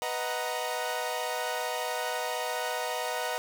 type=chord; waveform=sawtooth; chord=B major seventh; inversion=none; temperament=equal with one note detuned; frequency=493.9 / 625.5 / 740 / 932.3 Hz; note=B4 / D#5 / F#5 / A#5; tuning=0 / +9 / 0 / 0 cents; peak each=-32 dBFS; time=0.02-3.38 s; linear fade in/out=0 ms; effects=none